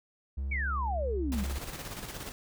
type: tone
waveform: triangle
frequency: 68 Hz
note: C#2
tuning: 33 cents flat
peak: -29 dBFS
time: 0.37-1.59 s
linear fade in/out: 10 ms
type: exponential sweep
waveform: sine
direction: down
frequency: 2344 to 185 Hz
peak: -31 dBFS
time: 0.51-1.44 s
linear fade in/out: 10 ms
type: noise with tremolo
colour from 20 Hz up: pink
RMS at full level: -39 dBFS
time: 1.32-2.32 s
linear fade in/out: 0 ms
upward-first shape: square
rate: 17 Hz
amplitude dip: 45%
effects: none